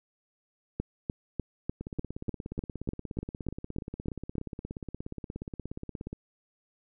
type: two click trains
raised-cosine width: 3 ms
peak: -17 / -24 dBFS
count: 13 / 74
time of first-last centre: 0.8-4.382 / 1.81-6.13 s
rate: 3.35 / 16.9 Hz
effects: none